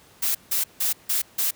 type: noise bursts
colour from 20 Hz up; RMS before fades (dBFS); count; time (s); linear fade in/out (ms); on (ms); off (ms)
blue; -23; 5; 0.22-1.51; 10; 130; 160
effects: pink hiss -53 dBFS RMS until 1.55 s + high-pass 80 Hz 12 dB/octave